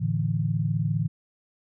sine chord, A suspended fourth, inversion none, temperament equal with one note detuned, 110 / 145.06 / 164.81 Hz, A2 / D3 / E3, 0 / -21 / 0 cents, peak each -27 dBFS, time 0-1.08 s, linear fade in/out 20 ms, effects none

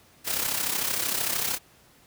white noise with amplitude modulation, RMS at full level -25 dBFS, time 0.24-1.59 s, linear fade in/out 50 ms, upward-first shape sine, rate 33.2 Hz, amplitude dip 60%, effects pink hiss -57 dBFS RMS until 2.06 s + high-pass 60 Hz 12 dB/octave

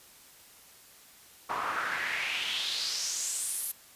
pink noise with band-pass filter sweep, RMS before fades -33 dBFS, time 1.49-3.72 s, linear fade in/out 10 ms, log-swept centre 1000 to 12000 Hz, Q 3.6, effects white hiss -55 dBFS RMS until 3.95 s + resampled to 32000 Hz

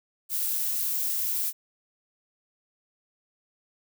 violet noise, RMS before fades -28 dBFS, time 0.29-1.53 s, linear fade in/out 50 ms, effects none

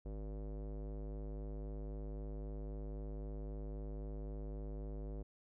square tone with low-pass filter, 51.9 Hz, G#1, in tune, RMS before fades -44 dBFS, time 0.05-5.23 s, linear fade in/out 10 ms, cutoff 500 Hz, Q 1.9, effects none

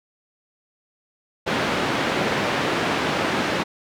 pink band-pass noise, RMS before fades -23 dBFS, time 1.46-3.64 s, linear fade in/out 20 ms, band 200 to 3000 Hz, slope 12 dB/octave, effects none

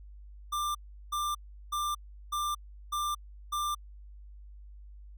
square tone bursts, 1188 Hz, D6, 20 cents sharp, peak -30 dBFS, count 6, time 0.52-3.75 s, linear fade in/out 10 ms, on 230 ms, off 370 ms, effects added 50 Hz sine -46 dBFS peak until 5.17 s

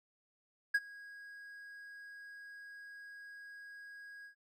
triangle tone with ADSR envelope, 1646 Hz, G#6, 16 cents flat, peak -23 dBFS, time 0.74-4.35 s, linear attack 9 ms, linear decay 42 ms, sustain -24 dB, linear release 100 ms, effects none

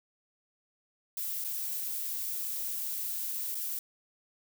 violet noise with dropouts, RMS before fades -35 dBFS, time 1.17-3.79 s, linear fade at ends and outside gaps 2 ms, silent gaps 1.441-1.446 / 3.546-3.552 s, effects none

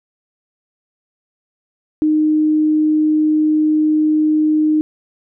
sine tone, 307.7 Hz, D#4, 19 cents flat, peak -11 dBFS, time 2.02-4.81 s, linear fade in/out 0 ms, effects none

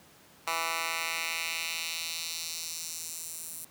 10% pulse tone with high-pass filter sweep, 164.81 Hz, E3, in tune, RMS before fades -35 dBFS, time 0.47-3.65 s, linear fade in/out 5 ms, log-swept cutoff 1200 to 10000 Hz, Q 1.4, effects pink hiss -57 dBFS RMS until 3.7 s + high-pass 100 Hz 12 dB/octave

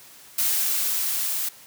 blue noise with level ramp, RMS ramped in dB -22 to -27 dBFS, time 0.38-1.49 s, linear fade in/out 5 ms, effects white hiss -48 dBFS RMS until 1.66 s + high-pass 80 Hz 12 dB/octave

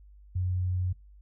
sine tone, 91.2 Hz, F#2, 24 cents flat, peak -26 dBFS, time 0.35-0.93 s, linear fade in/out 10 ms, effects noise-tail reverb RT60 0.2 s tail -20 dB re dry + added 50 Hz sine -50 dBFS peak until 1.21 s

